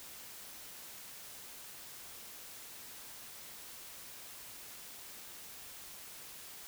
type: silence
effects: white hiss -50 dBFS RMS until 6.67 s